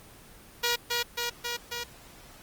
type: tone with echo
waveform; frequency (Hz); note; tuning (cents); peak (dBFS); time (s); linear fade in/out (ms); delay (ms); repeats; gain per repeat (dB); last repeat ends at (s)
5% pulse; 477.9; A#4; +43; -13; 0.63-0.76; 10; 270; 4; -2; 1.84
effects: pink hiss -51 dBFS RMS until 2.42 s + Opus 24 kbps